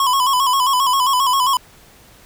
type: tone with vibrato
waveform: square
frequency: 1046.5 Hz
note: C6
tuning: in tune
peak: -14 dBFS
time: 0-1.57 s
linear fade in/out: 2 ms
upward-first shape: square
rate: 7.5 Hz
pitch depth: 77 cents each way
effects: pink hiss -47 dBFS RMS until 2.25 s